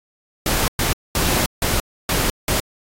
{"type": "noise bursts at uneven times", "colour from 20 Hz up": "pink", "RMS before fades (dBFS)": -19, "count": 6, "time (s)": [[0.46, 0.68], [0.79, 0.93], [1.15, 1.46], [1.62, 1.8], [2.09, 2.3], [2.48, 2.6]], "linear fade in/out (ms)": 2, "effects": ["AAC 48 kbps"]}